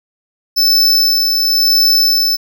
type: tone with tremolo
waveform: square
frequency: 5274 Hz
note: E8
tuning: in tune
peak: -8 dBFS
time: 0.56-2.37 s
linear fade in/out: 20 ms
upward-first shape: sine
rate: 0.96 Hz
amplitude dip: 35%
effects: none